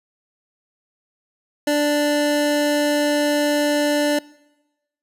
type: tone pair together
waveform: square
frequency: 293.5 / 587.9 Hz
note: D4 / D5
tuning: -1 / +2 cents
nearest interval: octave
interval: 1203 cents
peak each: -20 dBFS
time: 1.67-4.19 s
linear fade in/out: 5 ms
effects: noise-tail reverb RT60 1.0 s tail -23 dB re dry + resampled to 32000 Hz